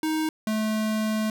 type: tone pair in turn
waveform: square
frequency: 313.6 / 216.7 Hz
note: D#4 / A3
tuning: +14 / -26 cents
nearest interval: tritone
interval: 640 cents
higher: first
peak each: -24 dBFS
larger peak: neither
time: 0.03-0.29 / 0.47-1.3 s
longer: second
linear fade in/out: 2 ms
effects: none